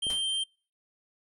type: tone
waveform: square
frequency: 3147 Hz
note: G7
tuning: 6 cents sharp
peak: -28 dBFS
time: 0.02-0.44 s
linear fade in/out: 10 ms
type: click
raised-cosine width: 2 ms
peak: -28 dBFS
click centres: 0.068 s
type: noise with exponential decay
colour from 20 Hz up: pink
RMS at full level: -37 dBFS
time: 0.1-0.27 s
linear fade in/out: 0 ms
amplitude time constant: 35 ms
effects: noise-tail reverb RT60 0.4 s tail -24 dB re dry + resampled to 32000 Hz